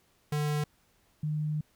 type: tone pair in turn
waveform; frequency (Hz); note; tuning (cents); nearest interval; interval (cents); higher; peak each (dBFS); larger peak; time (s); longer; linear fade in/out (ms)
square / sine; 149 / 152.04; D3 / D#3; +25 / -40; unison; 35; second; -28; neither; 0.32-0.64 / 1.23-1.61; second; 5
effects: pink hiss -68 dBFS RMS until 1.75 s